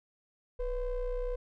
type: ring-modulated tone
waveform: triangle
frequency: 261.8 Hz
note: C4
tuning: 1 cent sharp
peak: -26 dBFS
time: 0.59-1.36 s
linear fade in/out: 10 ms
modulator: 231 Hz
effects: none